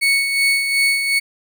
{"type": "tone with tremolo", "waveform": "35% pulse", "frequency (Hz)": 2217, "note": "C#7", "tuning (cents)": 0, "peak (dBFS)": -11, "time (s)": [0.01, 1.2], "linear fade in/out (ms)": 20, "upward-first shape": "sine", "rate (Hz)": 2.7, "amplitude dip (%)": 50, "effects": []}